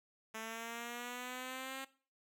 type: linear sweep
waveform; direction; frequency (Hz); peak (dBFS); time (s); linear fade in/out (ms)
5% pulse; up; 220 to 269; -31; 0.34-1.85; 10
effects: noise-tail reverb RT60 0.4 s tail -19 dB re dry